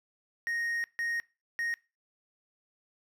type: tone bursts at uneven times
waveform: triangle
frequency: 1864.7 Hz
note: A#6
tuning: in tune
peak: -28 dBFS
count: 3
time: 0.47-0.84 / 0.99-1.2 / 1.59-1.74 s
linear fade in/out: 0 ms
effects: noise-tail reverb RT60 0.3 s tail -22 dB re dry